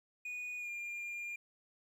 triangle tone with pitch glide, 2465 to 2403 Hz, D#7 to D7, -17 to +39 cents, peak -38 dBFS, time 0.25-1.36 s, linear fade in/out 5 ms, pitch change -44 cents, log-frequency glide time 0.58-0.7 s, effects 12-bit

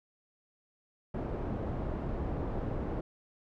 pink low-pass noise, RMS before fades -35 dBFS, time 1.14-3.01 s, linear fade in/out 5 ms, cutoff 690 Hz, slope 12 dB/octave, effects none

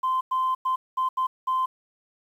sine tone bursts at uneven times, 1036 Hz, C6, 17 cents flat, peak -20 dBFS, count 6, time 0.03-0.21 / 0.31-0.55 / 0.65-0.76 / 0.97-1.09 / 1.17-1.27 / 1.47-1.66 s, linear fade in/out 10 ms, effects tanh soft clip ceiling -18 dBFS + 9-bit

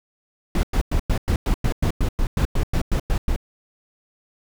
brown noise bursts, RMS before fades -19 dBFS, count 16, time 0.55-3.362 s, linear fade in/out 2 ms, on 82 ms, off 100 ms, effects none

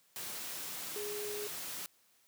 sine tone in noise, 415.3 Hz, G#4, in tune, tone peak -39 dBFS, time 0.96-1.47 s, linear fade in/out 0 ms, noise white, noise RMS -42 dBFS, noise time 0.16-1.86 s, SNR 0 dB, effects white hiss -69 dBFS RMS until 2.27 s + high-pass 100 Hz 12 dB/octave

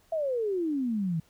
sine exponential sweep, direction down, 670 to 155.56 Hz, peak -26 dBFS, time 0.12-1.2 s, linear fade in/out 5 ms, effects pink hiss -64 dBFS RMS until 1.29 s

